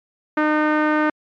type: tone with low-pass filter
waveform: sawtooth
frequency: 304.8 Hz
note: D#4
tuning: 36 cents flat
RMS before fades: -18 dBFS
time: 0.37-1.1 s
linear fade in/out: 5 ms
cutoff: 1600 Hz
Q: 2.5
effects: MP3 96 kbps